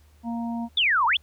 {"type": "harmonic tone", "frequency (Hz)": 233.1, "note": "A#3", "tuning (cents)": 0, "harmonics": [1, 3, 4], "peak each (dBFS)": [-27, -37, -38], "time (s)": [0.23, 0.69], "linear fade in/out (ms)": 50}
{"type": "exponential two-way sweep", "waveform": "sine", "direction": "down then up", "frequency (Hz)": [3643, 880, 3643], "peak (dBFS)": -18, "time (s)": [0.77, 1.17], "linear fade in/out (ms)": 5, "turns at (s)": 1.06}
{"effects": ["added 75 Hz sine -53 dBFS peak until 1.22 s", "pink hiss -63 dBFS RMS until 1.22 s"]}